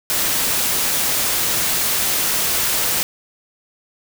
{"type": "noise", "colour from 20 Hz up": "white", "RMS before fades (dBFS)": -19, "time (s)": [0.1, 3.03], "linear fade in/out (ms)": 0, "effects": []}